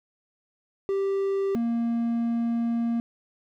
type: tone pair in turn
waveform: triangle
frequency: 392 / 233.1 Hz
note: G4 / A#3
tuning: 0 / 0 cents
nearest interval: major sixth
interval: 900 cents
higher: first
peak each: -21 dBFS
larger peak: neither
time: 0.89-1.55 / 1.55-3 s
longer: second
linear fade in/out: 0 ms
effects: none